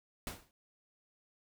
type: noise with exponential decay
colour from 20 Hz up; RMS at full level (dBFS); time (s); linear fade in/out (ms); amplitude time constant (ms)
pink; -38; 0.27-0.51; 1; 52
effects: none